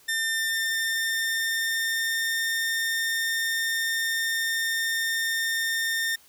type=tone with pitch glide; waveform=sawtooth; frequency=1800 to 1816.7 Hz; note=A6 to A#6; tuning=+39 to -45 cents; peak=-21 dBFS; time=0.08-6.16 s; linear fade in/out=10 ms; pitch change=+16 cents; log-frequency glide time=0.32-2.42 s; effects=white hiss -56 dBFS RMS until 6.28 s